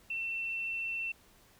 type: tone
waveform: sine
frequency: 2693 Hz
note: E7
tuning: 36 cents sharp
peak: -33 dBFS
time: 0.1-1.12 s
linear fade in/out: 5 ms
effects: pink hiss -62 dBFS RMS until 1.59 s